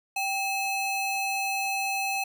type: ring-modulated tone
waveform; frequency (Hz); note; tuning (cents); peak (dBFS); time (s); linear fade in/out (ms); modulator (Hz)
square; 1687; G#6; +27; -24; 0.16-2.24; 5; 905
effects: none